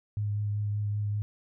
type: tone with vibrato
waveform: sine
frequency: 103.83 Hz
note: G#2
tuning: in tune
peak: -27 dBFS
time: 0.17-1.22 s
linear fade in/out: 0 ms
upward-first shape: triangle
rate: 5.2 Hz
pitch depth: 17 cents each way
effects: none